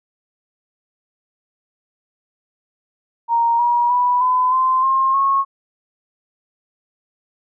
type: tone with pitch steps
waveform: sine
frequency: 932.3 / 957.4 / 983.2 / 1009.7 / 1036.8 / 1064.8 / 1093.4 Hz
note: A#5 / A#5 / B5 / B5 / C6 / C6 / C#6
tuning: 0 / +46 / -8 / +38 / -16 / +30 / -24 cents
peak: -13 dBFS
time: 3.28-5.45 s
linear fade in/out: 50 ms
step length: 310 ms
effects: none